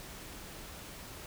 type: silence
effects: pink hiss -47 dBFS RMS until 1.26 s